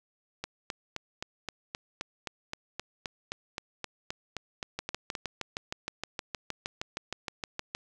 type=two click trains; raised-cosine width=0.2 ms; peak=-16 / -17 dBFS; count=20 / 19; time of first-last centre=4.79-7.75 / 0.44-5.152 s; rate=6.42 / 3.82 Hz; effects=none